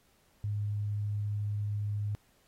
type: tone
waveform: sine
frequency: 103.6 Hz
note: G#2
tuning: 4 cents flat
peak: -30 dBFS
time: 0.44-2.15 s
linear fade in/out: 0 ms
effects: pink hiss -68 dBFS RMS until 2.47 s + AAC 48 kbps